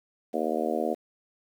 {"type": "harmonic tone", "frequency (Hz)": 78.6, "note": "D#2", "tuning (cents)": 18, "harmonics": [3, 4, 5, 6, 7, 8, 9], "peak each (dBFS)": [-33, -33, -33, -33, -33, -33, -33], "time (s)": [0.33, 0.95], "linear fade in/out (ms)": 20, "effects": ["9-bit"]}